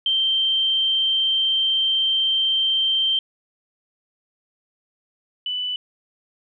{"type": "tone pair in turn", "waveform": "sine", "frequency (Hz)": [3136, 2985], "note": ["G7", "F#7"], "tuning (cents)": [0, 15], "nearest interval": "minor second", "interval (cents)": 85, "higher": "first", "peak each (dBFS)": [-17, -23], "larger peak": "first", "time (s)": [[0.06, 3.19], [5.46, 5.76]], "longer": "first", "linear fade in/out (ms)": 2, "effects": []}